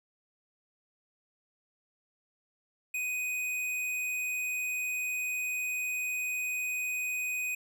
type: tone with tanh clipping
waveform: sine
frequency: 2496 Hz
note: D#7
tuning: 5 cents sharp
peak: -32 dBFS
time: 2.94-7.55 s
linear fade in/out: 5 ms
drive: 18 dB
effects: none